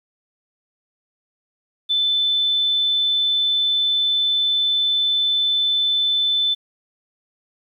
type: tone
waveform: sine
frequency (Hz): 3520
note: A7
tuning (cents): 0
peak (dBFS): -16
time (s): 1.89-6.55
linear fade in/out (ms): 20
effects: 9-bit